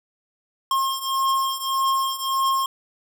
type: beating tone pair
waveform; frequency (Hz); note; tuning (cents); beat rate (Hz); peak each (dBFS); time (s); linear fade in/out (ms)
square; 1071 / 1072.7; C6 / C6; +40 / +43; 1.7; -26 / -23; 0.71-2.66; 2
effects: none